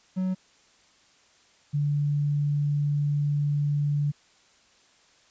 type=tone pair in turn; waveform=triangle / sine; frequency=186 / 145.51 Hz; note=F#3 / D3; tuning=+9 / -16 cents; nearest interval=major third; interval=425 cents; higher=first; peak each=-22 dBFS; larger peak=neither; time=0.16-0.35 / 1.73-4.12 s; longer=second; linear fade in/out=20 ms; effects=white hiss -60 dBFS RMS until 5.3 s + resampled to 16000 Hz